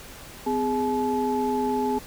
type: tone cluster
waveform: sine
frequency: 254.1 / 413.7 / 860 Hz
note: B3 / G#4 / A5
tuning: +49 / -7 / -40 cents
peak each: -26 dBFS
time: 0.46-1.99 s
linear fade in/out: 10 ms
effects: tanh soft clip ceiling -12 dBFS + pink hiss -43 dBFS RMS until 2.06 s